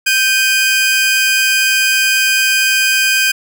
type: tone pair together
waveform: sawtooth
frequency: 1565 / 2474 Hz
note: G6 / D#7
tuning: -3 / -10 cents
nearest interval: minor sixth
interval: 793 cents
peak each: -10 dBFS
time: 0.06-3.32 s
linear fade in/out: 10 ms
effects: none